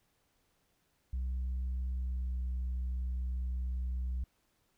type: tone with pitch glide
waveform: sine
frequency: 63.4 to 62.67 Hz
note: B1 to B1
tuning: +46 to +26 cents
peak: -30 dBFS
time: 1.13-4.24 s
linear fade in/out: 5 ms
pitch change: -20 cents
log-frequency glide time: 1.95-2.34 s
effects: tanh soft clip ceiling -31 dBFS + pink hiss -75 dBFS RMS until 4.77 s